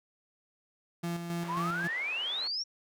35% pulse tone with tremolo, 170.8 Hz, F3, 38 cents flat, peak -30 dBFS, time 1.03-1.88 s, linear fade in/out 10 ms, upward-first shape square, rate 3.7 Hz, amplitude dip 45%
white band-pass noise, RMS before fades -47 dBFS, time 1.42-2.48 s, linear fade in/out 10 ms, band 490 to 1800 Hz, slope 12 dB/octave
sine exponential sweep, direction up, 940 to 5700 Hz, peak -31 dBFS, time 1.48-2.64 s, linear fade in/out 20 ms
effects none

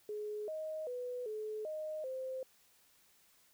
sine tone with pitch steps, 421.3 / 626 / 495.2 / 429.9 / 619 / 521 Hz, G#4 / D#5 / B4 / A4 / D#5 / C5, +25 / +10 / +5 / -40 / -9 / -7 cents, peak -38 dBFS, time 0.09-2.43 s, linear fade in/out 2 ms, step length 390 ms, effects white hiss -68 dBFS RMS until 3.53 s

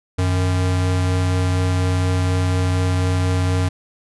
square tone pair together, 91.81 / 154.4 Hz, F#2 / D#3, -13 / -13 cents, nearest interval major sixth, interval 900 cents, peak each -17 / -28 dBFS, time 0.18-3.69 s, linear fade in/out 10 ms, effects resampled to 24000 Hz

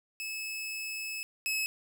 sawtooth tone pair in turn, 2596 / 2581 Hz, E7 / E7, -27 / -37 cents, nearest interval unison, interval 10 cents, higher first, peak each -32 / -26 dBFS, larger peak second, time 0.2-1.23 / 1.46-1.66 s, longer first, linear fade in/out 0 ms, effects none

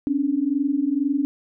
sine tone pair together, 267.9 / 290 Hz, C4 / D4, +41 / -22 cents, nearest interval minor second, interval 137 cents, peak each -23 / -21 dBFS, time 0.07-1.25 s, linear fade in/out 0 ms, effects none

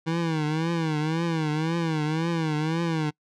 25% pulse tone with vibrato, 160 Hz, D#3, 49 cents sharp, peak -20 dBFS, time 0.06-3.11 s, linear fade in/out 20 ms, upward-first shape triangle, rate 1.9 Hz, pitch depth 120 cents each way, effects noise-tail reverb RT60 0.1 s tail -25 dB re dry + low-pass 5000 Hz 12 dB/octave

